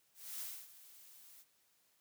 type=noise with ADSR envelope; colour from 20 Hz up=blue; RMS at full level=-43 dBFS; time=0.14-1.45 s; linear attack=260 ms; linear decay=270 ms; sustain=-16 dB; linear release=44 ms; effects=white hiss -74 dBFS RMS until 2 s + high-pass 80 Hz 12 dB/octave